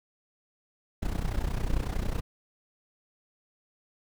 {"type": "noise with amplitude modulation", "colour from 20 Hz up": "brown", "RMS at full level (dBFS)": -26, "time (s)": [1.02, 2.21], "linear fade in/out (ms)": 10, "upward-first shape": "sine", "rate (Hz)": 31, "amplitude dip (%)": 80, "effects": []}